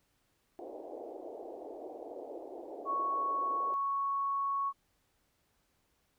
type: band-pass noise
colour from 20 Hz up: pink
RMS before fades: -45 dBFS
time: 0.59-3.74 s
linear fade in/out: 0 ms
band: 310 to 760 Hz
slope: 48 dB/octave
type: tone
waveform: sine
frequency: 1108.7 Hz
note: C#6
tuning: in tune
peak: -30 dBFS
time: 2.85-4.73 s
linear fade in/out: 50 ms
effects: pink hiss -75 dBFS RMS until 6.18 s